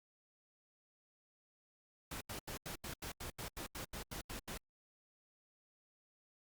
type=noise bursts; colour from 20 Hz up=pink; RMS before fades=-45 dBFS; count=14; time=2.11-4.576 s; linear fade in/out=5 ms; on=100 ms; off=82 ms; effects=Opus 48 kbps